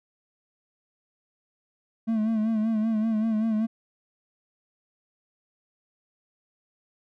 triangle tone with vibrato, 220 Hz, A3, in tune, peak -20 dBFS, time 2.07-3.67 s, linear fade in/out 20 ms, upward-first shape sine, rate 5.2 Hz, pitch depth 56 cents each way, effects none

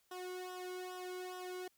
sawtooth tone with flanger, 365.3 Hz, F#4, 22 cents flat, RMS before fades -45 dBFS, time 0.11-1.68 s, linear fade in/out 5 ms, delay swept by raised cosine 0.44 to 1.16 ms, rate 2.4 Hz, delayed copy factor -0.9, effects white hiss -75 dBFS RMS until 1.77 s

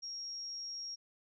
sine tone, 5588 Hz, F8, in tune, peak -40 dBFS, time 0.02-0.96 s, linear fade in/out 20 ms, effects none

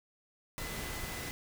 sine tone in noise, 2013 Hz, B6, 33 cents sharp, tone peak -47 dBFS, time 0.58-1.31 s, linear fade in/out 0 ms, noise pink, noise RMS -40 dBFS, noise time 0.58-1.31 s, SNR -10 dB, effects none

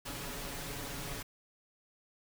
pink noise with comb filter, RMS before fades -41 dBFS, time 0.05-1.23 s, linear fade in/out 10 ms, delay 7.1 ms, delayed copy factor +0.85, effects none

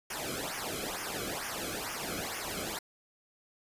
pink noise with flanger, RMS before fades -37 dBFS, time 0.1-2.79 s, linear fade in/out 5 ms, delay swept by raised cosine 0.24 to 1.11 ms, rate 2.2 Hz, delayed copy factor -0.85, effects resampled to 32000 Hz

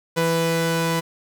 sawtooth tone pair together, 165.5 / 495.9 Hz, E3 / B4, +7 / +7 cents, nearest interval octave + perfect fifth, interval 1900 cents, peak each -18 / -18 dBFS, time 0.16-1.01 s, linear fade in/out 20 ms, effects none

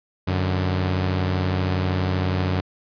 sawtooth tone pair together, 92.5 / 146.83 Hz, F#2 / D3, 0 / 0 cents, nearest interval minor sixth, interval 800 cents, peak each -17 / -24 dBFS, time 0.27-2.61 s, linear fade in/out 10 ms, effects resampled to 11025 Hz

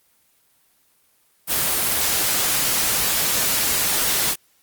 white noise, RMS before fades -20 dBFS, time 1.47-4.36 s, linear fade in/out 50 ms, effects white hiss -61 dBFS RMS until 4.62 s + Opus 24 kbps

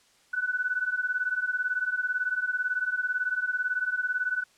sine beating tone pair, 1480 / 1498 Hz, F#6 / F#6, 0 / +21 cents, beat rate 18 Hz, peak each -30 / -28 dBFS, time 0.33-4.44 s, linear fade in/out 10 ms, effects white hiss -62 dBFS RMS until 4.57 s + low-pass 8000 Hz 12 dB/octave

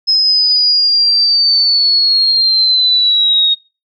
sine linear sweep, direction down, 5140 to 3729 Hz, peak -8 dBFS, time 0.07-3.55 s, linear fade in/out 20 ms, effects noise-tail reverb RT60 0.3 s tail -23 dB re dry

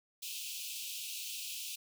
pink high-pass noise, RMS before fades -42 dBFS, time 0.22-1.76 s, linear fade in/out 10 ms, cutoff 2500 Hz, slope 96 dB/octave, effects none

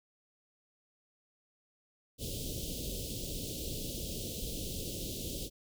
pink band-stop noise, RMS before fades -39 dBFS, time 2.18-5.5 s, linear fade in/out 50 ms, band 570 to 3000 Hz, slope 48 dB/octave, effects none

